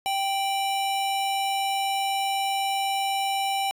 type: tone pair together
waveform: square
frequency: 784 / 2960 Hz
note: G5 / F#7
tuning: 0 / 0 cents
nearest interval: octave + major seventh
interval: 2300 cents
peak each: -25 / -33 dBFS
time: 0.06-3.71 s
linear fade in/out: 0 ms
effects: resampled to 32000 Hz